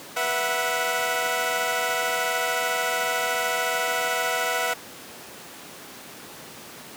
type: chord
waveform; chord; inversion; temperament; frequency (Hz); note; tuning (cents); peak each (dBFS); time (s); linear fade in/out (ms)
15% pulse; B suspended fourth; none; equal with one note detuned; 488.8 / 659.3 / 740; B4 / E5 / F#5; -18 / 0 / 0; -22 / -21 / -21; 0.16-4.74; 10
effects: pink hiss -41 dBFS RMS until 6.96 s + high-pass 200 Hz 12 dB/octave